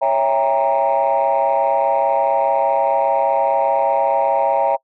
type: chord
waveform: sine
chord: C# diminished seventh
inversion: none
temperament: equal with one note detuned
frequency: 554.4 / 659.3 / 799.1 / 932.3 Hz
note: C#5 / E5 / G5 / Bb5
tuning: 0 / 0 / +33 / 0 cents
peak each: -18 dBFS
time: 0.01-4.77 s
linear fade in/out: 20 ms
effects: noise-tail reverb RT60 0.1 s tail -26 dB re dry + tanh soft clip ceiling -8 dBFS